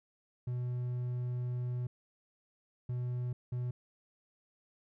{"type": "tone bursts at uneven times", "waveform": "triangle", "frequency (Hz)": 123.5, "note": "B2", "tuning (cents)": 0, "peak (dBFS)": -31, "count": 3, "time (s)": [[0.47, 1.87], [2.89, 3.33], [3.52, 3.71]], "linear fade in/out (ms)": 5, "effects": []}